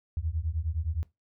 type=beating tone pair; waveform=sine; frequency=75.7 / 85.4 Hz; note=D#2 / F2; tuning=-47 / -38 cents; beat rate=9.7 Hz; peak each=-31 dBFS; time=0.17-1.03 s; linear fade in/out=0 ms; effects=noise-tail reverb RT60 0.2 s tail -19 dB re dry